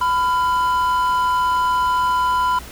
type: tone pair together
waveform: triangle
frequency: 1000 / 1391.5 Hz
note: B5 / F6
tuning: +21 / -7 cents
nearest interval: tritone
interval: 572 cents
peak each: -14 / -23 dBFS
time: 0.01-2.59 s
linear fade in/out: 5 ms
effects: added 60 Hz sine -38 dBFS peak until 2.71 s + pink hiss -38 dBFS RMS until 2.71 s